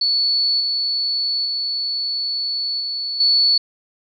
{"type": "tone with level steps", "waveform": "sine", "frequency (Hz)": 4435, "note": "C#8", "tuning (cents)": 0, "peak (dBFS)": [-15, -18, -20, -22, -12], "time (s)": [0.01, 3.58], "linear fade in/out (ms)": 5, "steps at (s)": [0.6, 1.45, 2.8, 3.2], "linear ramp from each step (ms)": 5, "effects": []}